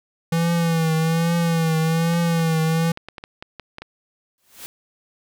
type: tone with vibrato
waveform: square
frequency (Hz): 164.81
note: E3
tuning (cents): 0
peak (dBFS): -18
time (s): 0.32-2.92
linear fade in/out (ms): 5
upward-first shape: triangle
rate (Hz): 1.2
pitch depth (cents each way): 62
type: clicks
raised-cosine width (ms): 0.3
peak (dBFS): -19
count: 10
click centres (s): 2.137 / 2.394 / 2.974 / 3.086 / 3.182 / 3.239 / 3.425 / 3.597 / 3.784 / 3.82
type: noise with exponential growth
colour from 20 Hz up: white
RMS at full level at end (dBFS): -33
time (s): 4.38-4.66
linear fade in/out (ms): 0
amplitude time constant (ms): 60
effects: none